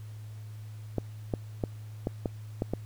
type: clicks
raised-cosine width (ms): 2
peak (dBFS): -15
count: 7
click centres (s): 0.983 / 1.338 / 1.638 / 2.071 / 2.258 / 2.621 / 2.736
effects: added 107 Hz sine -40 dBFS peak until 2.85 s + pink hiss -59 dBFS RMS until 2.85 s